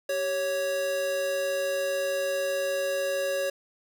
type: tone pair together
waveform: square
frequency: 387.7 / 554.4 Hz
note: G4 / C#5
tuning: -19 / 0 cents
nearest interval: tritone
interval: 619 cents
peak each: -37 / -27 dBFS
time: 0.09-3.5 s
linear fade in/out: 5 ms
effects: none